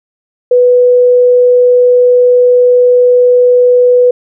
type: tone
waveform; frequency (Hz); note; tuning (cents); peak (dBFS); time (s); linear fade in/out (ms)
sine; 493.9; B4; 0; -3; 0.51-4.11; 5
effects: none